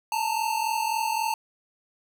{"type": "tone pair together", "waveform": "square", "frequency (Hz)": [871.3, 915], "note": ["A5", "A#5"], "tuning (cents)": [-17, -32], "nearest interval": "minor second", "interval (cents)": 85, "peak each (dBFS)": -28, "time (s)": [0.12, 1.34], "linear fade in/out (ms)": 2, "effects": []}